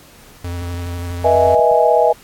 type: tone with vibrato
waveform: square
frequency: 87.31 Hz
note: F2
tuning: in tune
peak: -23 dBFS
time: 0.44-1.55 s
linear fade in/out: 5 ms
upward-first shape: sine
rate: 12 Hz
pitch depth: 22 cents each way
type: click train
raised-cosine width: 5 ms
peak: -25 dBFS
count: 10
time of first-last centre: 0.62-1.715 s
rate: 8.22 Hz
type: chord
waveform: sine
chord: E major seventh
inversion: second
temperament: equal with one note detuned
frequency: 484.3 / 622.3 / 659.3 / 830.6 Hz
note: B4 / D#5 / E5 / G#5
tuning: -34 / 0 / 0 / 0 cents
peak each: -15 dBFS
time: 1.24-2.13 s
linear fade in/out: 10 ms
effects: pink hiss -44 dBFS RMS until 2.23 s + AAC 64 kbps